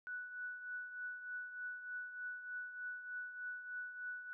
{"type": "tone with tremolo", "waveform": "sine", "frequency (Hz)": 1480, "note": "F#6", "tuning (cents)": 0, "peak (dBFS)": -40, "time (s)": [0.07, 4.33], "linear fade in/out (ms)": 0, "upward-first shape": "triangle", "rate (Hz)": 3.3, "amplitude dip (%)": 65, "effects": []}